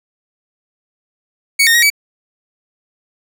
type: tone with pitch steps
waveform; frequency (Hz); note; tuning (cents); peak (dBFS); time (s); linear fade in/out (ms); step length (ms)
sawtooth; 2233 / 1840 / 1893 / 2286; C#7 / A#6 / A#6 / D7; +12 / -23 / +26 / -47; -5; 1.59-1.902; 10; 78
effects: none